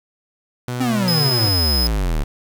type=tone with pitch glide; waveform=sawtooth; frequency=123.47 to 122.26 Hz; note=B2 to B2; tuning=0 to -17 cents; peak=-19 dBFS; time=0.68-1.49 s; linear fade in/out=0 ms; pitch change=-17 cents; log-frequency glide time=0.85-0.9 s
type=exponential sweep; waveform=square; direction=down; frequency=266.6 to 34.65 Hz; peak=-18 dBFS; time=0.8-2.24 s; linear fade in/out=10 ms
type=tone; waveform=45% pulse; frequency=5070 Hz; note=D#8; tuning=32 cents sharp; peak=-18 dBFS; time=1.08-1.87 s; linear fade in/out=0 ms
effects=7-bit